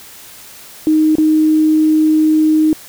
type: tone with dropouts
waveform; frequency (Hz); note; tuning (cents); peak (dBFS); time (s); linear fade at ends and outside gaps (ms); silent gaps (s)
sine; 311.1; D#4; 0; -8; 0.87-2.73; 1; 1.154-1.183
effects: white hiss -37 dBFS RMS until 2.88 s